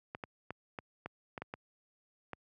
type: clicks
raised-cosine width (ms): 0.5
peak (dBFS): -25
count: 9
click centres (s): 0.149 / 0.238 / 0.506 / 0.788 / 1.06 / 1.378 / 1.42 / 1.539 / 2.333
effects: high-pass 80 Hz 12 dB/octave